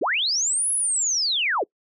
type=linear two-way sweep; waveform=sine; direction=up then down; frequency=203.1 to 10820 to 283.7 Hz; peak=-20 dBFS; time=0.01-1.64 s; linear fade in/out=10 ms; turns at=0.71 s; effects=noise-tail reverb RT60 0.1 s tail -25 dB re dry

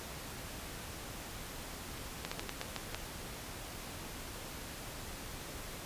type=slowing click train; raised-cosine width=0.2 ms; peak=-19 dBFS; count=7; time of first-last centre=2.25-2.946 s; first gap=65 ms; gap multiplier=1.23; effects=pink hiss -45 dBFS RMS until 5.85 s + resampled to 32000 Hz

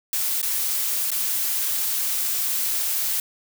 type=noise with dropouts; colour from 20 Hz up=blue; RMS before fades=-24 dBFS; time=0.13-3.2 s; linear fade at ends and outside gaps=1 ms; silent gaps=0.416-0.428 / 1.105-1.116 s; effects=none

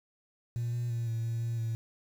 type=tone with pitch steps; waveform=sine; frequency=118.5 / 120.2 / 117.1 / 114.1 / 115.4 / 116.4 / 113.7 Hz; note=A#2 / B2 / A#2 / A#2 / A#2 / A#2 / A#2; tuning=+29 / -46 / +8 / -37 / -17 / -2 / -43 cents; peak=-28 dBFS; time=0.56-1.75 s; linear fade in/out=0 ms; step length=170 ms; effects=tanh soft clip ceiling -28 dBFS + 9-bit

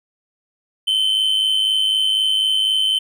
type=tone with amplitude modulation; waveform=triangle; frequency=3071 Hz; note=G7; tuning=36 cents flat; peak=-11 dBFS; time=0.87-2.99 s; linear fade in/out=10 ms; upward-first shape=sine; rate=104 Hz; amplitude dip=55%; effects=none

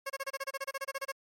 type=tone bursts; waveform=15% pulse; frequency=545 Hz; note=C#5; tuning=29 cents flat; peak=-27 dBFS; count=16; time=0.06-1.12 s; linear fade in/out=10 ms; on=40 ms; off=28 ms; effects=MP3 64 kbps

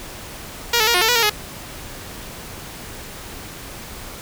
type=tone with pitch steps; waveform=5% pulse; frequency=473.1 / 435.1 / 471.4 / 358.2 / 445.6 / 486.8 / 462.2 / 420.5 Hz; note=A#4 / A4 / A#4 / F4 / A4 / B4 / A#4 / G#4; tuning=+26 / -19 / +19 / +44 / +22 / -25 / -15 / +22 cents; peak=-3 dBFS; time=0.73-1.298 s; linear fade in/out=5 ms; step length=71 ms; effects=pink hiss -35 dBFS RMS until 4.21 s

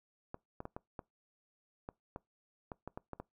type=clicks; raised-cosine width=1 ms; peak=-28 dBFS; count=12; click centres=0.344 / 0.604 / 0.654 / 0.765 / 0.992 / 1.889 / 2.161 / 2.718 / 2.876 / 2.975 / 3.133 / 3.2 s; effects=noise-tail reverb RT60 0.2 s tail -24 dB re dry

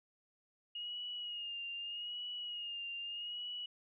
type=tone with vibrato; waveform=sine; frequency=2863 Hz; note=F7; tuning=42 cents sharp; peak=-40 dBFS; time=0.75-3.66 s; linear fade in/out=5 ms; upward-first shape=sine; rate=0.81 Hz; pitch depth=46 cents each way; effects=none

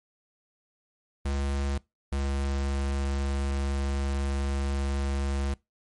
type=tone pair in turn; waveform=square; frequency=69.6 / 69.08 Hz; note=C#2 / C#2; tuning=+8 / -5 cents; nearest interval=unison; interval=13 cents; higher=first; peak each=-27 dBFS; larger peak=neither; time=1.25-1.78 / 2.12-5.54 s; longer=second; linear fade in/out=5 ms; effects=noise-tail reverb RT60 0.2 s tail -22 dB re dry + MP3 48 kbps

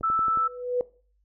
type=click train; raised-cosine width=2 ms; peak=-26 dBFS; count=5; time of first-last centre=0.01-0.374 s; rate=11 Hz
type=tone; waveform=sine; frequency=1318.5 Hz; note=E6; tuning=in tune; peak=-21 dBFS; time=0.03-0.48 s; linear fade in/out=10 ms
type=tone with exponential growth; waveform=sine; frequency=493.9 Hz; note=B4; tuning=in tune; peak=-19 dBFS; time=0.21-0.81 s; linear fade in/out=1 ms; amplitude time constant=130 ms
effects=noise-tail reverb RT60 0.4 s tail -20 dB re dry + added 50 Hz sine -64 dBFS peak until 1.24 s

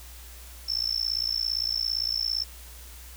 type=tone with amplitude modulation; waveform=sine; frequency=5330 Hz; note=E8; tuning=18 cents sharp; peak=-21 dBFS; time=0.68-2.44 s; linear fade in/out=10 ms; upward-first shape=sine; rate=57.6 Hz; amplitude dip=100%; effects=added 60 Hz sine -44 dBFS peak until 3.16 s + white hiss -48 dBFS RMS until 3.16 s

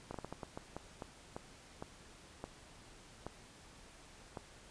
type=slowing click train; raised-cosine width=1 ms; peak=-28 dBFS; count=14; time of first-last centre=0.11-4.372 s; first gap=33 ms; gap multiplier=1.34; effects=pink hiss -58 dBFS RMS until 4.7 s + resampled to 22050 Hz

